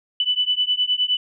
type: beating tone pair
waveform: sine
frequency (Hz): 2981 / 2990.7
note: F#7 / F#7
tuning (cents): +12 / +18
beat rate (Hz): 9.7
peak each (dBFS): -21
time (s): 0.2-1.17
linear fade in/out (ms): 2
effects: none